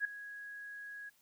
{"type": "tone with ADSR envelope", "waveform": "sine", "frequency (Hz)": 1660, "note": "G#6", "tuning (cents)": -1, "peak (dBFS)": -28, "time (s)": [0, 1.1], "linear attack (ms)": 49, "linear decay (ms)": 4, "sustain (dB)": -16, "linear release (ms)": 16, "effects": ["white hiss -70 dBFS RMS until 1.21 s"]}